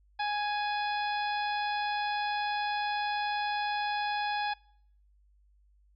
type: harmonic tone with a mistuned harmonic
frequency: 830.6 Hz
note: G#5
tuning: in tune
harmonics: 1 / 2 / 3 / 4 / 5 / 6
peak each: -30 / -36 / -40 / -42 / -44 / -46 dBFS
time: 0.19-4.54 s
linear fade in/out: 10 ms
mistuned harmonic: 4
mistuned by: +43 cents
effects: noise-tail reverb RT60 0.7 s tail -26 dB re dry + added 50 Hz sine -61 dBFS peak until 5.95 s